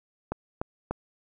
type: click train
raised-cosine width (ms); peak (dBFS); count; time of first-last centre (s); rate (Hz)
1; -15; 3; 0.32-0.91; 3.39
effects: none